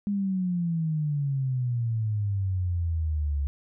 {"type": "exponential sweep", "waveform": "sine", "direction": "down", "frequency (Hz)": [205.6, 69.3], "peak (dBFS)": -24, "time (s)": [0.07, 3.47], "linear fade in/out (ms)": 0, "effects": []}